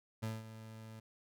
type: tone with ADSR envelope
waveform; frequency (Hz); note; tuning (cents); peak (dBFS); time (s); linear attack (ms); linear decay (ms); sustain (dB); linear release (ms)
30% pulse; 110.7; A2; +11; -33; 0.22-1; 16; 190; -13; 6
effects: none